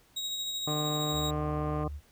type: tone with tremolo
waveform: 35% pulse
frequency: 3799 Hz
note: A#7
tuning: 32 cents sharp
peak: -29 dBFS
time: 0.16-1.31 s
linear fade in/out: 10 ms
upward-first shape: sine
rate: 13 Hz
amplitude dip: 30%
type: harmonic tone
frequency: 150.8 Hz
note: D3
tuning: 46 cents sharp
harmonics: 1 / 2 / 3 / 4 / 5 / 7 / 8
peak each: -33 / -36 / -38 / -39 / -40 / -41 / -42 dBFS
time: 0.67-1.88 s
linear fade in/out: 5 ms
type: click train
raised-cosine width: 0.5 ms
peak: -33 dBFS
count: 151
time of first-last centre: 0.68-1.834 s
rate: 130 Hz
type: tone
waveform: sine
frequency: 73 Hz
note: D2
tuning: 10 cents flat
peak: -36 dBFS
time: 1.11-2.01 s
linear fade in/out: 50 ms
effects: pink hiss -63 dBFS RMS until 2.11 s